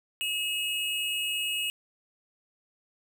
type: tone pair together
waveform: square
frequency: 2593 / 2876 Hz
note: E7 / F#7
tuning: -29 / -50 cents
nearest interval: major second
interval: 179 cents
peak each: -34 / -30 dBFS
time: 0.21-1.7 s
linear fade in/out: 0 ms
effects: none